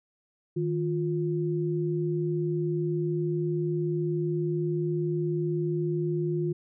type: tone pair together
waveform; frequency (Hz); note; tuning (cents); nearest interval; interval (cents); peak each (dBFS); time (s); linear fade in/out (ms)
sine; 155.56 / 352.1; D#3 / F4; 0 / +14; octave + major second; 1414; -28; 0.56-6.53; 10
effects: none